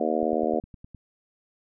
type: harmonic tone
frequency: 78.5 Hz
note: D#2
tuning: 16 cents sharp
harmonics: 3 / 4 / 5 / 6 / 7 / 8 / 9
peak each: -30 / -30 / -30 / -30 / -30 / -30 / -30 dBFS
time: 0-0.6 s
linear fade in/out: 5 ms
type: click train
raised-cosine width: 5 ms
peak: -31 dBFS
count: 8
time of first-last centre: 0.23-0.947 s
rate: 9.76 Hz
effects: none